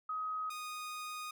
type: tone pair in turn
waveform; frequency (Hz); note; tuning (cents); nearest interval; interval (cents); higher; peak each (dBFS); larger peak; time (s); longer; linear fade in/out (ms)
sine / sawtooth; 1262 / 1238.2; D#6 / D#6; +24 / -9; unison; 33; first; -35 / -37; first; 0.09-0.5 / 0.5-1.31; second; 5
effects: none